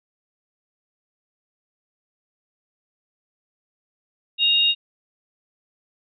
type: tone pair together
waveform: sine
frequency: 2807 / 3747 Hz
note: F7 / A#7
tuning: +8 / +8 cents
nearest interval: perfect fourth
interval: 500 cents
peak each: -18 dBFS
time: 4.38-4.75 s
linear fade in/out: 50 ms
effects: none